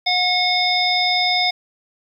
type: harmonic tone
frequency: 725 Hz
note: F#5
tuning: 35 cents flat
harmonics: 1 / 3 / 5 / 7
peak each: -21 / -21 / -21 / -21 dBFS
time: 0.06-1.51 s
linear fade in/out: 10 ms
effects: 8-bit